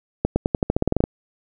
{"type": "accelerating click train", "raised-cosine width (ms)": 2, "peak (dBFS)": -4, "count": 13, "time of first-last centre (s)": [0.25, 1.039], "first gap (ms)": 110, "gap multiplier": 0.9, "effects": []}